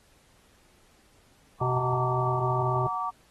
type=chord; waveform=sine; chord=Gb augmented; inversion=none; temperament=just; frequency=740 / 925 / 1156.2 Hz; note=Gb5 / Bb5 / D6; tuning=0 / -14 / -27 cents; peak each=-34 / -33 / -30 dBFS; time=1.6-3.11 s; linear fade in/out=20 ms
type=harmonic tone; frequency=126.1 Hz; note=B2; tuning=36 cents sharp; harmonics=1 / 3 / 5 / 7; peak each=-27 / -32 / -34 / -35 dBFS; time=1.61-2.87 s; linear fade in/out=5 ms
effects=pink hiss -62 dBFS RMS until 3.3 s + AAC 32 kbps